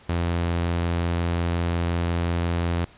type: tone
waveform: sawtooth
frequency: 85.6 Hz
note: F2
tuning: 34 cents flat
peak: -18 dBFS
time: 0.09-2.85 s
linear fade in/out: 5 ms
effects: pink hiss -51 dBFS RMS until 2.97 s + resampled to 8000 Hz